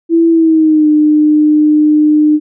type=tone with pitch glide; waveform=sine; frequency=332 to 302.7 Hz; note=E4 to D#4; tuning=+12 to -48 cents; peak=-5 dBFS; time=0.09-2.4 s; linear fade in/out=50 ms; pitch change=-160 cents; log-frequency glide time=0.29-0.88 s; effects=none